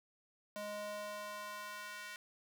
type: tone with high-pass filter sweep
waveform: square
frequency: 207.7 Hz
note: G#3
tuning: in tune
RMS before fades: -45 dBFS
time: 0.56-2.16 s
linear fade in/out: 0 ms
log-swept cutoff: 460 to 1700 Hz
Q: 1.7
effects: none